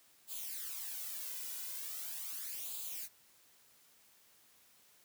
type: noise with flanger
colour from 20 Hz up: blue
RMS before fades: -43 dBFS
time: 0.27-3.09 s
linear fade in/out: 50 ms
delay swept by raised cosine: 0.26 to 2.06 ms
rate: 0.4 Hz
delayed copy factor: +0.7
effects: white hiss -66 dBFS RMS until 5.04 s + high-pass 60 Hz 12 dB/octave